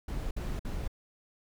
brown noise bursts, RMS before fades -34 dBFS, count 3, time 0.08-0.878 s, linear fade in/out 5 ms, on 230 ms, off 54 ms, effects none

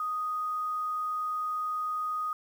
sine tone with quantisation, 1244.5 Hz, D#6, in tune, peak -29 dBFS, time 0-2.33 s, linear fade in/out 2 ms, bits 9, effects none

